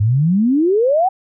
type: exponential sweep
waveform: sine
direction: up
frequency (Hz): 98.9 to 784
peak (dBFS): -11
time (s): 0-1.09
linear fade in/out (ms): 10
effects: none